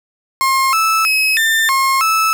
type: tone with pitch steps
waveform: 35% pulse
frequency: 1068 / 1311 / 2559 / 1792 / 1074 / 1308 Hz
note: C6 / E6 / D#7 / A6 / C6 / E6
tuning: +35 / -10 / +48 / +31 / +45 / -14 cents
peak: -10 dBFS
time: 0.41-2.33 s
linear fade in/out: 0 ms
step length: 320 ms
effects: none